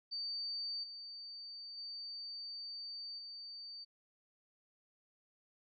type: tone with level steps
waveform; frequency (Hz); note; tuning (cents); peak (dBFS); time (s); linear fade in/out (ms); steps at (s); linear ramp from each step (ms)
sine; 4600; D8; -37; -38 / -46 / -43 / -46; 0.11-3.85; 20; 0.83 / 1.77 / 3.18; 10
effects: none